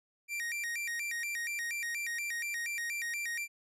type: tone with vibrato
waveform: 45% pulse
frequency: 2100 Hz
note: C7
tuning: 6 cents sharp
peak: -34 dBFS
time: 0.28-3.48 s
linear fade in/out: 50 ms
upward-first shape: square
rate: 4.2 Hz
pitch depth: 200 cents each way
effects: resampled to 32000 Hz